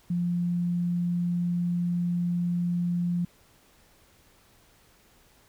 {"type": "tone", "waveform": "sine", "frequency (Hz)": 174.61, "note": "F3", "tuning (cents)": 0, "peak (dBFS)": -24, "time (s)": [0.1, 3.25], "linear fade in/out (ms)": 5, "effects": ["pink hiss -60 dBFS RMS until 5.48 s"]}